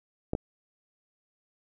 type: clicks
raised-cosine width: 2 ms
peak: -15 dBFS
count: 2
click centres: 0.334 / 0.351 s
effects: none